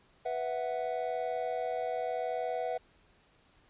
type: chord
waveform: triangle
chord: B suspended fourth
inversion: none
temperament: equal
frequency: 493.9 / 659.3 / 740 Hz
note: B4 / E5 / F#5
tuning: 0 / 0 / 0 cents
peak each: -34 dBFS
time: 0.25-2.78 s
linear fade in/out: 10 ms
effects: pink hiss -65 dBFS RMS until 3.69 s + resampled to 8000 Hz

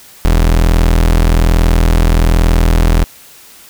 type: tone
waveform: 35% pulse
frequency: 41.18 Hz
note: E1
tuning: 1 cent flat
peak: -5 dBFS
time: 0.25-3.04 s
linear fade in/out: 0 ms
effects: white hiss -39 dBFS RMS until 3.69 s

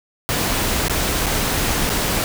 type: noise with dropouts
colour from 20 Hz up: pink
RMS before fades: -20 dBFS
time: 0.29-2.24 s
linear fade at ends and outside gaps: 0 ms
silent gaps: 0.882-0.897 / 1.261-1.266 / 1.894-1.9 s
effects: none

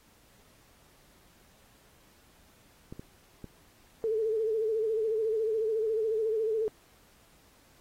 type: clicks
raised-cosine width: 3 ms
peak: -28 dBFS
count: 3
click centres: 2.925 / 2.995 / 3.443 s
type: tone with vibrato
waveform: sine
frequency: 440 Hz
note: A4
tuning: in tune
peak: -26 dBFS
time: 4.04-6.68 s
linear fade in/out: 0 ms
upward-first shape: sine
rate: 14 Hz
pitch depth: 61 cents each way
effects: pink hiss -62 dBFS RMS until 7.8 s + AAC 48 kbps

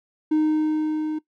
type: tone with level ramp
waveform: triangle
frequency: 309 Hz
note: D#4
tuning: 12 cents flat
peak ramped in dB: -13 to -22 dBFS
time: 0.31-1.19 s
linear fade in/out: 10 ms
effects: noise-tail reverb RT60 0.1 s tail -19 dB re dry + tanh soft clip ceiling -11 dBFS

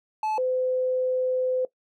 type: tone pair in turn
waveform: triangle / sine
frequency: 865 / 510.6 Hz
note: A5 / C5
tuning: -30 / -42 cents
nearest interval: major sixth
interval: 912 cents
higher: first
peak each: -22 dBFS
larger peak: neither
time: 0.23-0.38 / 0.38-1.65 s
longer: second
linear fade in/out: 2 ms
effects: noise-tail reverb RT60 0.1 s tail -18 dB re dry

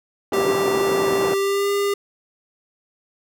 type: band-pass noise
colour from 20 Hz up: pink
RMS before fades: -25 dBFS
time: 0.32-1.34 s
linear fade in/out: 2 ms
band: 280 to 910 Hz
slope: 12 dB/octave
type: tone with pitch glide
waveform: square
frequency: 392 to 402.6 Hz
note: G4 to G4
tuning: 0 to +46 cents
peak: -19 dBFS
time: 0.33-1.94 s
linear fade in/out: 5 ms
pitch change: +46 cents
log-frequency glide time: 1.33-1.7 s
effects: none

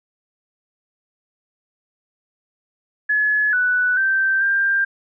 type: tone with pitch steps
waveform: sine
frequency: 1703 / 1486 / 1560 / 1590 Hz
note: G#6 / F#6 / G6 / G6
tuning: +43 / +7 / -9 / +24 cents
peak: -15 dBFS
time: 3.09-4.85 s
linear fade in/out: 10 ms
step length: 440 ms
effects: none

